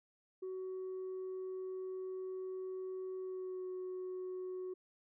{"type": "tone with pitch glide", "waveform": "sine", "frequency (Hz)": [374.3, 369.1], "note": ["F#4", "F#4"], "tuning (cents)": [20, -4], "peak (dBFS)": -38, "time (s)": [0.42, 4.74], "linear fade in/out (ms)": 10, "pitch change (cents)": -24, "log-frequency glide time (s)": [3.19, 3.67], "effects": ["tanh soft clip ceiling -38 dBFS"]}